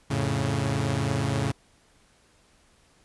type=chord; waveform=sawtooth; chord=F augmented; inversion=none; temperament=equal; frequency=87.31 / 110 / 138.59 Hz; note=F2 / A2 / C#3; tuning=0 / 0 / 0 cents; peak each=-29 / -24 / -23 dBFS; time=0.1-1.52 s; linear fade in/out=10 ms; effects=pink hiss -61 dBFS RMS until 3.04 s + resampled to 24000 Hz

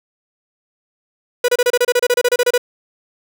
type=tone bursts; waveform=45% pulse; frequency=490 Hz; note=B4; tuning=14 cents flat; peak=-11 dBFS; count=16; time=1.44-2.579 s; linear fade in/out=5 ms; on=44 ms; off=29 ms; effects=none

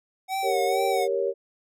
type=tone with vibrato; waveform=square; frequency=749 Hz; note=F#5; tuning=21 cents sharp; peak=-26 dBFS; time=0.28-1.08 s; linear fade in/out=50 ms; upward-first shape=sine; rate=2.2 Hz; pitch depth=62 cents each way
type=chord; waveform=sine; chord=G diminished; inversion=none; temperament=equal; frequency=392 / 466.2 / 554.4 Hz; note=G4 / Bb4 / Db5; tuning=0 / 0 / 0 cents; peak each=-27 dBFS; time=0.42-1.34 s; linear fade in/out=50 ms
effects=none

